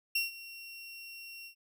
30% pulse tone with ADSR envelope, 2735 Hz, F7, 37 cents flat, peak -24 dBFS, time 0.15-1.55 s, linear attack 6 ms, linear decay 150 ms, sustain -18 dB, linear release 92 ms, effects none

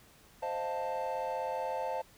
triangle chord, F dominant seventh, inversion second, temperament equal with one note detuned, 523.3 / 622.3 / 698.5 / 883.1 Hz, C5 / Eb5 / F5 / A5, 0 / 0 / 0 / +6 cents, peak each -35 / -38 / -38 / -34 dBFS, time 0.42-2.02 s, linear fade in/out 10 ms, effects tanh soft clip ceiling -22 dBFS + pink hiss -60 dBFS RMS until 2.17 s

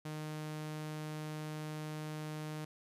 sawtooth tone, 153.7 Hz, D#3, 21 cents flat, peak -36 dBFS, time 0.05-2.65 s, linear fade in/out 5 ms, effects resampled to 32000 Hz

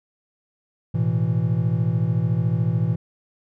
triangle chord, A suspended second, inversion none, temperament just, 110 / 123.75 / 165 Hz, A2 / B2 / E3, 0 / +4 / +2 cents, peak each -21 dBFS, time 0.94-2.96 s, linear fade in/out 10 ms, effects none

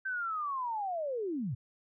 sine linear sweep, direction down, 1564 to 103.83 Hz, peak -32 dBFS, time 0.05-1.55 s, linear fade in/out 10 ms, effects none

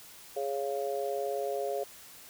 sine chord, Db major, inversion second, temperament just, 415.8 / 554.4 / 693 Hz, Ab4 / Db5 / F5, +2 / 0 / -14 cents, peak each -34 / -34 / -36 dBFS, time 0.36-1.84 s, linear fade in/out 10 ms, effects white hiss -51 dBFS RMS until 2.29 s

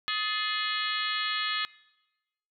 harmonic tone with a mistuned harmonic, 419.4 Hz, G#4, 17 cents sharp, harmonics 3 / 4 / 5 / 6 / 7 / 8 / 9 / 10, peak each -34 / -35 / -38 / -39 / -37 / -34 / -41 / -36 dBFS, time 0.08-1.65 s, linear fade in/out 0 ms, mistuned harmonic 4, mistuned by +65 cents, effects noise-tail reverb RT60 1.0 s tail -21 dB re dry

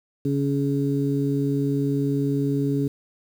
harmonic tone, 140 Hz, C#3, 18 cents sharp, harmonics 1 / 2 / 3, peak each -24 / -23 / -28 dBFS, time 0.25-2.88 s, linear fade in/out 5 ms, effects 8-bit

